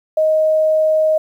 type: tone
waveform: sine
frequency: 626 Hz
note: D#5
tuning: 10 cents sharp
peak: -11 dBFS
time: 0.17-1.18 s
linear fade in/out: 5 ms
effects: 8-bit